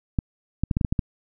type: clicks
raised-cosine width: 5 ms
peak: -9 dBFS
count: 8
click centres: 0.188 / 0.636 / 0.712 / 0.769 / 0.812 / 0.848 / 0.925 / 0.992 s
effects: none